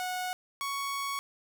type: tone pair in turn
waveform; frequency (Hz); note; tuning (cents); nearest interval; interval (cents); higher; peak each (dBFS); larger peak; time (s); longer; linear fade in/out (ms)
sawtooth; 733 / 1113.6; F#5 / C#6; -16 / +8; perfect fifth; 724; second; -28; neither; 0-0.33 / 0.61-1.19; second; 0
effects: none